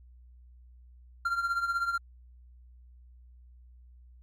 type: tone with tremolo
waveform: triangle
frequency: 1383 Hz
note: F6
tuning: 17 cents flat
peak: -22 dBFS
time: 1.25-1.98 s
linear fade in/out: 5 ms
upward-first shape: triangle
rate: 16 Hz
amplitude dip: 75%
effects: added 61 Hz sine -51 dBFS peak until 4.22 s + MP3 64 kbps